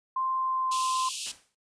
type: tone with pitch glide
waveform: sine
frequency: 1046.5 to 1036.9 Hz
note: C6 to C6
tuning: 0 to -16 cents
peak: -26 dBFS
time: 0.16-1.09 s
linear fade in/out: 5 ms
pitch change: -16 cents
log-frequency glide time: 0.33-0.92 s
type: high-pass noise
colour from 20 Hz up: pink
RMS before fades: -34 dBFS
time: 0.71-1.32 s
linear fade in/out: 10 ms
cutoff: 2600 Hz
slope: 96 dB/octave
type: noise with exponential decay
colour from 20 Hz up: white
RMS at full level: -39 dBFS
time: 1.26-1.55 s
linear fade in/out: 5 ms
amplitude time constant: 62 ms
effects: noise-tail reverb RT60 0.2 s tail -21 dB re dry + resampled to 22050 Hz